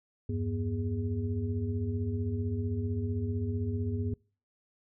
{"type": "tone cluster", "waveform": "sine", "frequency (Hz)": [83.2, 98.8, 243.4, 411.5], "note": ["E2", "G2", "B3", "G#4"], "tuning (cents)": [17, 14, -25, -16], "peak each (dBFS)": [-38, -31, -36, -40], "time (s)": [0.29, 4.14], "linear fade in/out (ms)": 5, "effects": ["noise-tail reverb RT60 0.4 s tail -26 dB re dry"]}